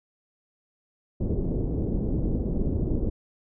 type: low-pass noise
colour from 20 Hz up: pink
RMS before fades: -26 dBFS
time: 1.2-3.1 s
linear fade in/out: 10 ms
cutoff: 430 Hz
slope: 24 dB/octave
effects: none